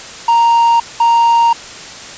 triangle tone bursts at uneven times, 931 Hz, A#5, 2 cents flat, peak -5 dBFS, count 2, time 0.28-0.8 / 1-1.53 s, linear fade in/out 5 ms, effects white hiss -30 dBFS RMS until 2.17 s + resampled to 16000 Hz

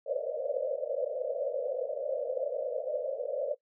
white band-pass noise, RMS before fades -33 dBFS, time 0.06-3.55 s, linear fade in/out 20 ms, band 490 to 610 Hz, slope 96 dB/octave, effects noise-tail reverb RT60 0.1 s tail -20 dB re dry

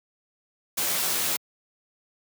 white noise with comb filter, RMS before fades -26 dBFS, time 0.77-1.37 s, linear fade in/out 10 ms, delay 14 ms, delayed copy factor -0.7, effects high-pass 100 Hz 12 dB/octave

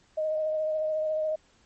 sine tone with vibrato, 622.3 Hz, D#5, in tune, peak -25 dBFS, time 0.17-1.36 s, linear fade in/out 10 ms, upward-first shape triangle, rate 14 Hz, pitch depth 22 cents each way, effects pink hiss -63 dBFS RMS until 1.65 s + MP3 32 kbps

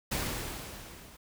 pink noise with level ramp, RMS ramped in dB -31 to -53 dBFS, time 0.11-1.17 s, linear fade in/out 10 ms, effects none

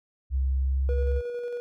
sine tone with pitch glide, 66.3 to 67.58 Hz, C2 to C#2, +23 to -43 cents, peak -22 dBFS, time 0.3-1.22 s, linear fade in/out 50 ms, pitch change +34 cents, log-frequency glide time 0.6-1.06 s
triangle tone with tremolo, 482.8 Hz, B4, 39 cents flat, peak -27 dBFS, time 0.89-1.6 s, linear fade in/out 0 ms, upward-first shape square, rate 11 Hz, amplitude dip 25%
effects none

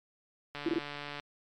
click train, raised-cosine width 0.3 ms, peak -24 dBFS, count 95, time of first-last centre 0.55-1.198 s, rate 145 Hz
sine tone bursts, 333 Hz, E4, 18 cents sharp, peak -26 dBFS, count 3, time 0.66-0.786 s, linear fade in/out 2 ms, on 28 ms, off 21 ms
effects MP3 96 kbps

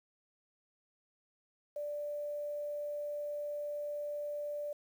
sine tone with quantisation, 587.3 Hz, D5, in tune, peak -36 dBFS, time 1.76-4.73 s, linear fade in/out 5 ms, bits 10, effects none

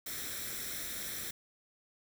white noise with comb filter, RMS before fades -40 dBFS, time 0.06-1.31 s, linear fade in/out 5 ms, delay 0.53 ms, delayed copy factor +0.65, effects none

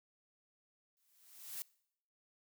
blue noise with exponential growth, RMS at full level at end -41 dBFS, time 0.97-1.62 s, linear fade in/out 0 ms, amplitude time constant 140 ms, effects noise-tail reverb RT60 0.7 s tail -23 dB re dry

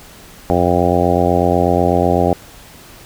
harmonic tone, 88.1 Hz, F2, 16 cents sharp, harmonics 1 / 2 / 3 / 4 / 5 / 6 / 7 / 8 / 9, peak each -20 / -20 / -20 / -20 / -20 / -20 / -20 / -20 / -20 dBFS, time 0.5-2.33 s, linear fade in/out 0 ms, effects pink hiss -40 dBFS RMS until 3.05 s

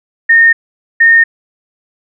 sine tone bursts at uneven times, 1834 Hz, A#6, 29 cents flat, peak -3 dBFS, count 2, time 0.29-0.53 / 1-1.24 s, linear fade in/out 10 ms, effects none

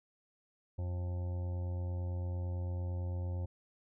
harmonic tone, 88.9 Hz, F2, 31 cents sharp, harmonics 1 / 2 / 3 / 4 / 6 / 7 / 8 / 9 / 10, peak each -34 / -51 / -54 / -53 / -51 / -62 / -62 / -62 / -61 dBFS, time 0.78-3.46 s, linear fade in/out 10 ms, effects none

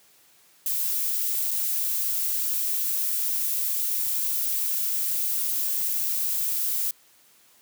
violet noise with dropouts, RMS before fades -26 dBFS, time 0.66-6.91 s, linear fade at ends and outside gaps 2 ms, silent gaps 1.509-1.513 s, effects white hiss -58 dBFS RMS until 7.61 s + high-pass 100 Hz 12 dB/octave

